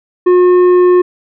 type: tone with tanh clipping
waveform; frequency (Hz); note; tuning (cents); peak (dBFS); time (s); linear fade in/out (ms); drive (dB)
sine; 360.1; F#4; -47; -6; 0.26-1.02; 10; 8
effects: none